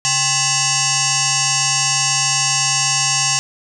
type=tone with frequency modulation; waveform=sine; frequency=137.1 Hz; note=C#3; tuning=19 cents flat; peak=-14 dBFS; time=0.05-3.39 s; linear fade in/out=0 ms; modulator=928 Hz; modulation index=7.9; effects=none